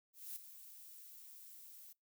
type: noise with ADSR envelope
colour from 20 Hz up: violet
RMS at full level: -45 dBFS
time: 0.13-1.93 s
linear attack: 230 ms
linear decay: 8 ms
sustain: -11 dB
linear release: 9 ms
effects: noise-tail reverb RT60 0.2 s tail -24 dB re dry